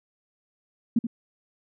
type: tone with echo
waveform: sine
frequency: 232.4 Hz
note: A#3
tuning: 5 cents flat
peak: -17 dBFS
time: 0.96-0.99 s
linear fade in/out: 5 ms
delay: 79 ms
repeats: 1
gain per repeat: -8 dB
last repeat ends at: 1.069 s
effects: none